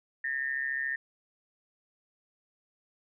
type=tone with amplitude modulation; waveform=sine; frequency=1817 Hz; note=A#6; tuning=45 cents flat; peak=-26 dBFS; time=0.24-0.96 s; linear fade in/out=5 ms; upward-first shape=sine; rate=134 Hz; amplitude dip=75%; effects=none